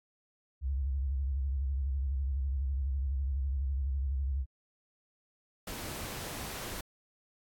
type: tone with vibrato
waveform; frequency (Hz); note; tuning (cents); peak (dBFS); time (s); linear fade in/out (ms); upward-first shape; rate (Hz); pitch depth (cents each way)
sine; 67.6; C#2; -43; -29; 0.61-4.46; 50; square; 12; 86
type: noise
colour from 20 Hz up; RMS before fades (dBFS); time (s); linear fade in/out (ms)
pink; -40; 5.67-6.81; 5
effects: AAC 64 kbps